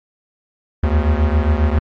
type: beating tone pair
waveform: square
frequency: 73.42 / 80.82 Hz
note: D2 / E2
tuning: 0 / -34 cents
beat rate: 7.4 Hz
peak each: -15 / -18 dBFS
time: 0.83-1.79 s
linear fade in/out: 5 ms
effects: low-pass 2000 Hz 12 dB/octave + MP3 64 kbps